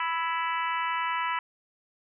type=harmonic tone with a mistuned harmonic; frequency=329.6 Hz; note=E4; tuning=in tune; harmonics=3 / 4 / 5 / 6 / 7 / 8 / 9; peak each=-29 / -33 / -38 / -35 / -39 / -40 / -41 dBFS; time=0-1.39 s; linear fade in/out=2 ms; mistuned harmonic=5; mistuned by=+28 cents; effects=none

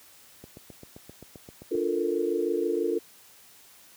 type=click train; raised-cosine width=2 ms; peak=-30 dBFS; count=11; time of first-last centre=0.44-1.751 s; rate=7.63 Hz
type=chord; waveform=sine; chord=Bb major seventh; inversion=first; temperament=equal; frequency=293.7 / 349.2 / 440 / 466.2 Hz; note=D4 / F4 / A4 / Bb4; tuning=0 / 0 / 0 / 0 cents; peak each=-33 / -28 / -29 / -31 dBFS; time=1.71-2.99 s; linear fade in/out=10 ms
effects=white hiss -54 dBFS RMS until 3.96 s + high-pass 60 Hz 12 dB/octave

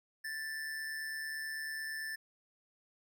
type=tone with amplitude modulation; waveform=square; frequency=1762 Hz; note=A6; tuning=2 cents sharp; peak=-37 dBFS; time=0.24-2.16 s; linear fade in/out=10 ms; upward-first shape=sine; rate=149 Hz; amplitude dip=40%; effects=none

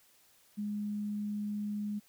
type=tone; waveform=sine; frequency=207.7 Hz; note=G#3; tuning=in tune; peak=-33 dBFS; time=0.57-2 s; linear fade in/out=20 ms; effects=white hiss -65 dBFS RMS until 2.08 s

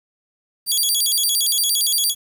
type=tone with vibrato; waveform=15% pulse; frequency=3964 Hz; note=B7; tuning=6 cents sharp; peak=-10 dBFS; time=0.66-2.15 s; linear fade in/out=50 ms; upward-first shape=square; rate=8.7 Hz; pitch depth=290 cents each way; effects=8-bit

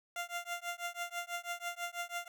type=tone with tremolo; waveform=15% pulse; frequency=696 Hz; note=F5; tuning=6 cents flat; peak=-28 dBFS; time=0.16-2.28 s; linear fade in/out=2 ms; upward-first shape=triangle; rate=6.1 Hz; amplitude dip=100%; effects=none

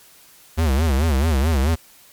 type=tone with vibrato; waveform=square; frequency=73.6 Hz; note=D2; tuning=4 cents sharp; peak=-16 dBFS; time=0.57-1.76 s; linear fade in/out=20 ms; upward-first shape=sine; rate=4.6 Hz; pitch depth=210 cents each way; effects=white hiss -49 dBFS RMS until 2.12 s + MP3 96 kbps

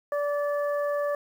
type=harmonic tone; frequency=580 Hz; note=D5; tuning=22 cents flat; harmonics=1 / 2 / 3; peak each=-25 / -34 / -38 dBFS; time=0.12-1.15 s; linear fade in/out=2 ms; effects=9-bit

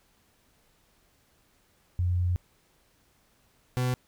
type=tone pair in turn; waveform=sine / 40% pulse; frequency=89 / 125.87 Hz; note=F2 / B2; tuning=+33 / +33 cents; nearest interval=tritone; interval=600 cents; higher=second; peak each=-23 / -24 dBFS; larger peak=first; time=1.99-2.36 / 3.77-3.94 s; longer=first; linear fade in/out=0 ms; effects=pink hiss -66 dBFS RMS until 4.07 s

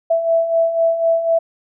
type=beating tone pair; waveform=sine; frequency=659 / 663 Hz; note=E5 / E5; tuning=-1 / +10 cents; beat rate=4 Hz; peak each=-21 / -14 dBFS; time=0.1-1.39 s; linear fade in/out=10 ms; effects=none

